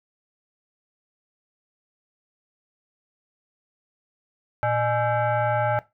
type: tone with frequency modulation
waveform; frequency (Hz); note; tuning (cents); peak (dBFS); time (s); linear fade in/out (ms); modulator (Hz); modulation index
sine; 116.54; A#2; 0; -20; 4.63-5.79; 0; 724; 1.7
effects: noise-tail reverb RT60 0.2 s tail -17 dB re dry